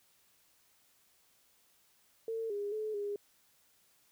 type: tone with pitch steps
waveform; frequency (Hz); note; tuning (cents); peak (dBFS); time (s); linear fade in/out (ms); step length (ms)
sine; 451 / 407.7 / 431.2 / 408.3; A4 / G#4 / A4 / G#4; +43 / -32 / -35 / -29; -34; 2.28-3.16; 2; 220
effects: white hiss -69 dBFS RMS until 4.11 s